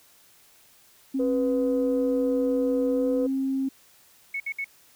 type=tone; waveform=sine; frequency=268 Hz; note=C4; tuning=42 cents sharp; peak=-23 dBFS; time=1.14-3.69 s; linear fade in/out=10 ms
type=tone with pitch glide; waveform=sine; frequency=493.9 to 498.8 Hz; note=B4 to B4; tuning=0 to +17 cents; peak=-23 dBFS; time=1.19-3.27 s; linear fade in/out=10 ms; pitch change=+17 cents; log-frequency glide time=2.9-3.05 s
type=tone bursts; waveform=sine; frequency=2207 Hz; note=C#7; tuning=8 cents flat; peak=-27 dBFS; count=3; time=4.34-4.645 s; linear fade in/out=5 ms; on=61 ms; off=61 ms
effects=tanh soft clip ceiling -15 dBFS + white hiss -57 dBFS RMS until 4.95 s